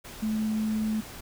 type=tone in noise; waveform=sine; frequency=216.9 Hz; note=A3; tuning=25 cents flat; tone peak=-25 dBFS; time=0.22-1.01 s; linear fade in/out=10 ms; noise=pink; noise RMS=-43 dBFS; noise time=0.04-1.21 s; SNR=+15 dB; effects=none